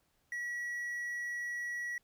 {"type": "tone", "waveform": "triangle", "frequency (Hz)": 1929, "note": "B6", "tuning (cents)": -41, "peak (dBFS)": -34, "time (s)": [0.32, 1.98], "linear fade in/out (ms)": 2, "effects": ["pink hiss -75 dBFS RMS until 2.03 s"]}